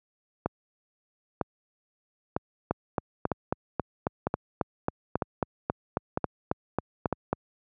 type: two click trains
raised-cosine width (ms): 1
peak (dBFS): -11 / -12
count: 18 / 8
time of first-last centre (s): 2.71-7.33 / 0.46-7.127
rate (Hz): 3.68 / 1.05
effects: high-pass 80 Hz 12 dB/octave